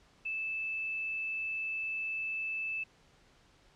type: tone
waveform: sine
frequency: 2629 Hz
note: E7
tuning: 5 cents flat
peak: -33 dBFS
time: 0.25-2.84 s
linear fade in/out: 10 ms
effects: pink hiss -64 dBFS RMS until 3.75 s + low-pass 6000 Hz 12 dB/octave